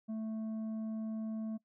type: tone with tanh clipping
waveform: sine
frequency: 220 Hz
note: A3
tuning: in tune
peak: -37 dBFS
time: 0.08-1.58 s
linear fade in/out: 20 ms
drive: 6 dB
effects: noise-tail reverb RT60 0.1 s tail -22 dB re dry